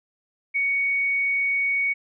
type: tone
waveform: sine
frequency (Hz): 2233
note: C#7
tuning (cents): +12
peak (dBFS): -20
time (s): 0.54-1.94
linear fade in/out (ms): 20
effects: none